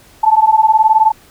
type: beating tone pair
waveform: sine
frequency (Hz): 866 / 885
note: A5 / A5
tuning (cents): -28 / +10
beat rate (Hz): 19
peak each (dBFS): -10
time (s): 0.23-1.12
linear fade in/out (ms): 10
effects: pink hiss -45 dBFS RMS until 1.3 s